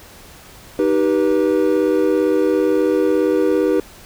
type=chord; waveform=triangle; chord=Eb augmented; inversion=none; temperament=just; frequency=311.1 / 388.9 / 486.1 Hz; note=Eb4 / G4 / B4; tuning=0 / -14 / -28 cents; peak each=-16 dBFS; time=0.79-3.8 s; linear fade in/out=2 ms; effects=pink hiss -42 dBFS RMS until 4.05 s